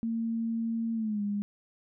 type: tone with pitch glide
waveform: sine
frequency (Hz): 228 to 204.3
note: A#3 to G#3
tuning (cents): -38 to -28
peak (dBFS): -28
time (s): 0.03-1.42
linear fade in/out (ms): 0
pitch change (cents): -190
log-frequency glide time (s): 0.94-1.22
effects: none